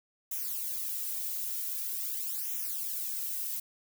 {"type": "noise with flanger", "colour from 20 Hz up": "violet", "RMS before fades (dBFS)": -35, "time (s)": [0.31, 3.6], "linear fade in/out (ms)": 5, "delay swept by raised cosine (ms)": [0.22, 2.62], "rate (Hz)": 0.45, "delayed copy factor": -0.85, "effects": []}